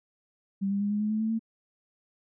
sine tone with pitch steps, 196 / 199.89 / 203.9 / 207.9 / 212 / 216.2 / 220.5 / 224.9 Hz, G3 / G3 / G#3 / G#3 / G#3 / A3 / A3 / A3, 0 / +34 / -32 / +2 / +36 / -30 / +4 / +38 cents, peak -25 dBFS, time 0.61-1.394 s, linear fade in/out 20 ms, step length 98 ms, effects none

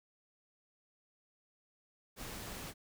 pink noise, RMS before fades -45 dBFS, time 2.16-2.74 s, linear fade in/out 50 ms, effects none

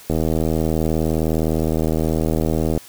click train, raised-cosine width 2 ms, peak -7 dBFS, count 214, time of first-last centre 0.1-2.776 s, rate 79.6 Hz, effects white hiss -43 dBFS RMS until 2.88 s

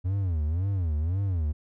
triangle tone with vibrato, 86.6 Hz, F2, 14 cents flat, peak -22 dBFS, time 0.04-1.53 s, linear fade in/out 20 ms, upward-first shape sine, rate 1.9 Hz, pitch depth 250 cents each way, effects none

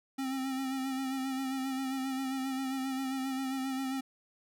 square tone with vibrato, 265.1 Hz, C4, 23 cents sharp, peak -33 dBFS, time 0.18-4.01 s, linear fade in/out 10 ms, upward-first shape sine, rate 7.5 Hz, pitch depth 34 cents each way, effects none

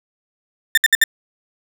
35% pulse tone bursts, 1797 Hz, A6, 36 cents sharp, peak -7 dBFS, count 4, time 0.75-1.039 s, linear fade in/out 2 ms, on 25 ms, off 63 ms, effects none

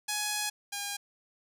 5% pulse tone pair in turn, 838 / 809.9 Hz, G#5 / G#5, +15 / -44 cents, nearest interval minor second, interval 59 cents, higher first, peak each -18 / -22 dBFS, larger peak first, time 0.08-0.5 / 0.72-0.97 s, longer first, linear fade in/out 10 ms, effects none

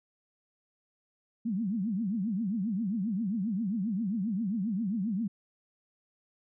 sine tone with vibrato, 207.4 Hz, G#3, 2 cents flat, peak -28 dBFS, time 1.45-5.28 s, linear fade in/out 10 ms, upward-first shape triangle, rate 7.5 Hz, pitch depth 290 cents each way, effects none

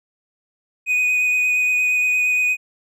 triangle tone with vibrato, 2489 Hz, D#7, in tune, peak -14 dBFS, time 0.86-2.57 s, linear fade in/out 50 ms, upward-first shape triangle, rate 8.6 Hz, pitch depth 16 cents each way, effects none

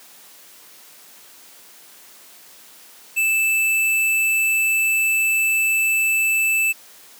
square tone, 2637 Hz, E7, in tune, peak -17 dBFS, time 3.16-6.73 s, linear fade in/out 20 ms, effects white hiss -46 dBFS RMS until 7.19 s + high-pass 200 Hz 12 dB/octave

